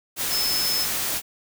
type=tone in noise; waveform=sine; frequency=5220 Hz; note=E8; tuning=18 cents flat; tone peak=-23 dBFS; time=0.29-0.87 s; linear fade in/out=50 ms; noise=white; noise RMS=-26 dBFS; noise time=0.16-1.22 s; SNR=0 dB; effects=none